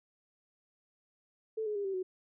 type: tone with pitch steps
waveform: sine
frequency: 440 / 421.6 / 403.9 / 387 / 370.9 Hz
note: A4 / G#4 / G#4 / G4 / F#4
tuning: 0 / +26 / -48 / -22 / +4 cents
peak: -32 dBFS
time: 1.57-2.03 s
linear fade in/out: 10 ms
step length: 92 ms
effects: none